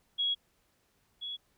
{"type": "tone pair in turn", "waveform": "sine", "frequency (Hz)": [3322, 3364], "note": ["G#7", "G#7"], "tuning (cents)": [0, 22], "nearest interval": "unison", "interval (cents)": 22, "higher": "second", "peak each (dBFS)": [-27, -36], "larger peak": "first", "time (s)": [[0.18, 0.35], [1.21, 1.37]], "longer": "first", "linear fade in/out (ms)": 20, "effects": ["pink hiss -72 dBFS RMS until 1.57 s"]}